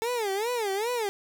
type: tone with vibrato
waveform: 30% pulse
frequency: 436.5 Hz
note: A4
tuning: 14 cents flat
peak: -24 dBFS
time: 0.02-1.09 s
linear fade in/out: 0 ms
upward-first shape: sine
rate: 2.5 Hz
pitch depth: 220 cents each way
effects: none